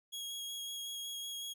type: tone with vibrato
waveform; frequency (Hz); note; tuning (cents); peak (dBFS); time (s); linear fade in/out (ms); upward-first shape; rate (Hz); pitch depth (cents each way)
sawtooth; 3300; G#7; -12; -37; 0.12-1.54; 20; square; 5.4; 10
effects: none